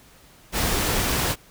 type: noise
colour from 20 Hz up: pink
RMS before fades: -23 dBFS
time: 0.52-1.36 s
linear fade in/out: 50 ms
effects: pink hiss -52 dBFS RMS until 1.5 s